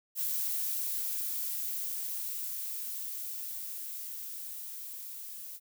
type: noise with level ramp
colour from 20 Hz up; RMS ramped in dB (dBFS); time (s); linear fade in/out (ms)
violet; -32 to -44; 0.15-5.6; 50
effects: none